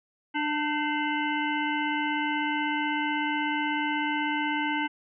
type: harmonic tone with a mistuned harmonic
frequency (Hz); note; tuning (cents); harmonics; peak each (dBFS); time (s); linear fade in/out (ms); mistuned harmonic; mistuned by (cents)
297.3; D4; +21; 1 / 3 / 5 / 7 / 9 / 10; -30 / -30 / -33 / -33 / -40 / -38; 0.34-4.88; 20; 5; +55
effects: none